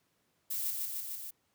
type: noise with echo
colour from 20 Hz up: violet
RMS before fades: -35 dBFS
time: 0.5-0.71 s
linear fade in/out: 10 ms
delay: 150 ms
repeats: 4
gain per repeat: -2 dB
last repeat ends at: 1.31 s
effects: pink hiss -75 dBFS RMS until 1.54 s + high-pass 100 Hz 12 dB/octave